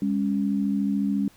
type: tone pair together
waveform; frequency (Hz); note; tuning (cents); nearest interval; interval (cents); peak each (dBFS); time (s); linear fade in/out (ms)
sine; 202.7 / 276.7; G#3 / C#4; -42 / -3; perfect fourth; 539; -23 / -26; 0.02-1.28; 2
effects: pink hiss -56 dBFS RMS until 1.36 s